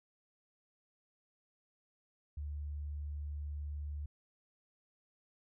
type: tone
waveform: sine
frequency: 73.42 Hz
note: D2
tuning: in tune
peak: -38 dBFS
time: 2.37-4.06 s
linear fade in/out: 5 ms
effects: none